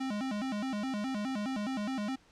square tone with vibrato, 234.1 Hz, A#3, 8 cents sharp, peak -33 dBFS, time 0-2.16 s, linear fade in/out 10 ms, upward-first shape square, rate 4.8 Hz, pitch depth 210 cents each way, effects pink hiss -63 dBFS RMS until 2.31 s + low-pass 6000 Hz 12 dB/octave

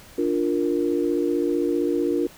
sine chord, Bb major, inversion first, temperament equal, 293.7 / 349.2 / 466.2 Hz, D4 / F4 / Bb4, 0 / 0 / 0 cents, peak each -24 / -23 / -26 dBFS, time 0.18-2.27 s, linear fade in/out 5 ms, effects pink hiss -47 dBFS RMS until 2.37 s

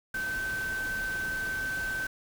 sine tone in noise, 1540 Hz, G6, 31 cents flat, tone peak -30 dBFS, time 0.14-2.07 s, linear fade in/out 5 ms, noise pink, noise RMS -41 dBFS, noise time 0.14-2.07 s, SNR +8 dB, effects none

